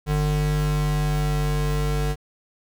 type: tone pair together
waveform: square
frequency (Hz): 49.96 / 149.7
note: G1 / D3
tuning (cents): +34 / +33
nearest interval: octave + perfect fifth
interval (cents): 1899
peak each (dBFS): -24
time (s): 0.06-2.16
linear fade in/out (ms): 50
effects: none